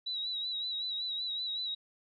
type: tone with vibrato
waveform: sine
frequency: 3897 Hz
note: B7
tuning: 24 cents flat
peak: -33 dBFS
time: 0.06-1.75 s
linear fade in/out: 10 ms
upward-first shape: sine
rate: 5.3 Hz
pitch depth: 49 cents each way
effects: none